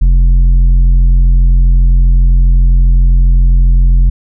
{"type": "tone with tanh clipping", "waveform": "sine", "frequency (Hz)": 43.77, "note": "F1", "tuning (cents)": 5, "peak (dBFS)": -5, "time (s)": [0.01, 4.1], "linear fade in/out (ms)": 10, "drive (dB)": 7, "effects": []}